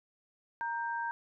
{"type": "tone pair together", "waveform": "sine", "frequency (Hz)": [932.3, 1575.2], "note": ["A#5", "G6"], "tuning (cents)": [0, 8], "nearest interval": "major sixth", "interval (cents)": 908, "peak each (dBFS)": [-34, -37], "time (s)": [0.61, 1.11], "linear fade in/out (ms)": 0, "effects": []}